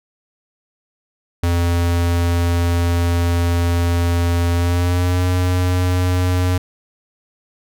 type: tone with pitch glide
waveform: square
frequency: 86.1 to 90.43 Hz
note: F2 to F#2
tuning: -24 to -39 cents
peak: -15 dBFS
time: 1.43-6.58 s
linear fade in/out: 5 ms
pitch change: +85 cents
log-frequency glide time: 4.53-5.22 s
effects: none